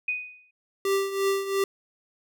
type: tone with exponential decay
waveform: sine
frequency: 2489 Hz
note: D#7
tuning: in tune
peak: -22 dBFS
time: 0.08-0.51 s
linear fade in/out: 5 ms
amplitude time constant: 92 ms
type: tone with tremolo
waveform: square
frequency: 392 Hz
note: G4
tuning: in tune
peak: -21 dBFS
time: 0.85-1.64 s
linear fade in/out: 2 ms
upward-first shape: triangle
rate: 2.9 Hz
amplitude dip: 75%
effects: none